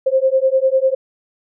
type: beating tone pair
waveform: sine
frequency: 523.3 / 533.3 Hz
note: C5 / C5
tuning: 0 / +33 cents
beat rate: 10 Hz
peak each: -15 dBFS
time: 0.06-0.95 s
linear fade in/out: 10 ms
effects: none